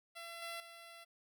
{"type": "tone with level steps", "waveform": "10% pulse", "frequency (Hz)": 676, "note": "E5", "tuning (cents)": 43, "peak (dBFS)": [-38, -34, -44], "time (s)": [0.15, 1.05], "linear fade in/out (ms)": 20, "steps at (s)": [0.42, 0.6], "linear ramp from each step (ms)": 2, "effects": []}